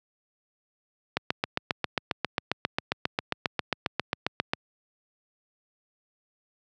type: click train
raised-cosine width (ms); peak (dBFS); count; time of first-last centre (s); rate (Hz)
0.3; -8; 26; 1.17-4.535; 7.43
effects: high-pass 100 Hz 12 dB/octave